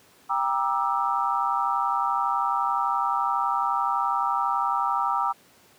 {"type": "chord", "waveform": "sine", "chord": "E half-diminished seventh", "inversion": "first", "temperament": "just", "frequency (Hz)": [791.1, 949.3, 1186.7, 1318.5], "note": ["G5", "Bb5", "D6", "E6"], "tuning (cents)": [16, 31, 18, 0], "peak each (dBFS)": [-28, -27, -27, -28], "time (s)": [0.29, 5.33], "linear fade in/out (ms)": 20, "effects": ["pink hiss -56 dBFS RMS until 5.78 s", "high-pass 150 Hz 12 dB/octave"]}